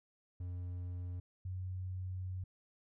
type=tone pair in turn; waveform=triangle / sine; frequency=89.3 / 92.56 Hz; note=F2 / F#2; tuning=+39 / +1 cents; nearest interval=minor second; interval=62 cents; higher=second; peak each=-37 / -38 dBFS; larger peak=first; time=0.4-1.2 / 1.45-2.44 s; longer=second; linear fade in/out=5 ms; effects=none